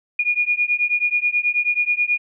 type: beating tone pair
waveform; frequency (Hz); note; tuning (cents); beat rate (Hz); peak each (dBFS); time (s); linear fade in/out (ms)
sine; 2435 / 2444.3; D#7 / D#7; -38 / -31; 9.3; -20; 0.19-2.18; 5
effects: none